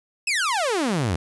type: exponential sweep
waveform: sawtooth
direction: down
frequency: 2700 to 77.3 Hz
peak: -17 dBFS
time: 0.27-1.16 s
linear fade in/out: 5 ms
effects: resampled to 24000 Hz + 9-bit